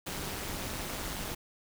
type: noise with amplitude modulation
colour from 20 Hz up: pink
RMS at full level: -34 dBFS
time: 0.06-1.35 s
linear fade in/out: 10 ms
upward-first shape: sine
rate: 207 Hz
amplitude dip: 75%
effects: none